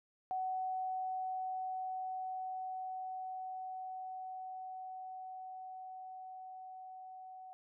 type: tone with level ramp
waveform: sine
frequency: 749 Hz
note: F#5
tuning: 21 cents sharp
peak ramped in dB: -34 to -48 dBFS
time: 0.31-7.53 s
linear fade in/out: 0 ms
effects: none